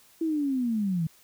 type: linear sweep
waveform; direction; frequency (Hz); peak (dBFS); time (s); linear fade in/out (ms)
sine; down; 331.9 to 155.56; -24; 0.21-1.07; 5
effects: white hiss -58 dBFS RMS until 1.23 s